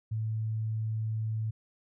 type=tone; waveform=sine; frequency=110 Hz; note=A2; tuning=in tune; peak=-29 dBFS; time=0.11-1.51 s; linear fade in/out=10 ms; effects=none